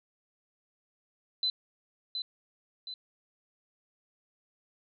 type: tone with echo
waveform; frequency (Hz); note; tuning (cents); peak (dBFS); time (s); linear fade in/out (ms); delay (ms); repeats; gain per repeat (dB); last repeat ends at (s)
sine; 4026; B7; +33; -26; 1.43-1.5; 2; 720; 2; -6; 2.94
effects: none